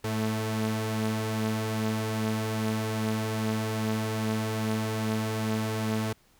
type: tone pair together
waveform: sawtooth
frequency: 108.77 / 220 Hz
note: A2 / A3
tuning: -19 / 0 cents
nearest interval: octave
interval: 1219 cents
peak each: -26 dBFS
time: 0.04-6.13 s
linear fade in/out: 5 ms
effects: pink hiss -63 dBFS RMS until 6.39 s